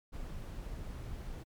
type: noise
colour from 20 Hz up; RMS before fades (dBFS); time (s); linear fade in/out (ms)
brown; -42; 0.12-1.44; 20
effects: MP3 96 kbps